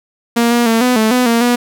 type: tone with pitch steps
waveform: sawtooth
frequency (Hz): 234.7 / 238.2 / 226.5 / 250 / 219 / 250.2 / 232.1 / 242.6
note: A#3 / A#3 / A#3 / B3 / A3 / B3 / A#3 / B3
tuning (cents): +12 / +38 / -50 / +21 / -8 / +23 / -7 / -31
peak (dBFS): -6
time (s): 0.36-1.56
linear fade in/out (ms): 10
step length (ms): 150
effects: none